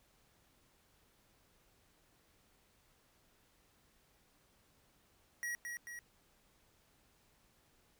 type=tone with echo; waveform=square; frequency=1908 Hz; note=A#6; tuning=40 cents sharp; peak=-38 dBFS; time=5.43-5.55 s; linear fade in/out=0 ms; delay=220 ms; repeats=2; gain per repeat=-4 dB; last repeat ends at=5.99 s; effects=pink hiss -71 dBFS RMS until 7.99 s